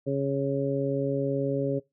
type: harmonic tone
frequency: 138.3 Hz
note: C#3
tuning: 4 cents flat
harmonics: 1 / 2 / 3 / 4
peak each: -30 / -30 / -30 / -30 dBFS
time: 0.06-1.8 s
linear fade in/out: 20 ms
effects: noise-tail reverb RT60 0.2 s tail -21 dB re dry